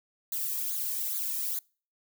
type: noise with flanger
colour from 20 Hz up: violet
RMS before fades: -32 dBFS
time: 0.32-1.59 s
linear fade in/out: 2 ms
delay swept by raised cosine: 0.36 to 1.46 ms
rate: 2.4 Hz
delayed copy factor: -0.9
effects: noise-tail reverb RT60 0.4 s tail -26 dB re dry